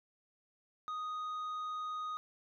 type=tone with tanh clipping; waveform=triangle; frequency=1244.5 Hz; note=D#6; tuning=in tune; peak=-38 dBFS; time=0.88-2.17 s; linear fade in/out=0 ms; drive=9 dB; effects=none